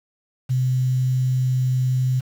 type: tone with quantisation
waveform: sine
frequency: 128.5 Hz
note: C3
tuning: 31 cents flat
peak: -17 dBFS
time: 0.49-2.21 s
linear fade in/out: 20 ms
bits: 7
effects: none